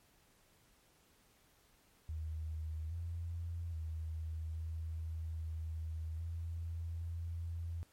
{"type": "tone with pitch steps", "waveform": "sine", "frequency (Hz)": [78.9, 84.6, 80, 80.8, 80.2, 83.3, 84], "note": ["D#2", "E2", "D#2", "E2", "E2", "E2", "E2"], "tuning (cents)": [25, 45, 49, -34, -47, 19, 33], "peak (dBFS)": -38, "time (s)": [2.09, 7.83], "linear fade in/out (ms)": 0, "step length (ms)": 820, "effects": ["pink hiss -69 dBFS RMS until 7.92 s", "MP3 64 kbps"]}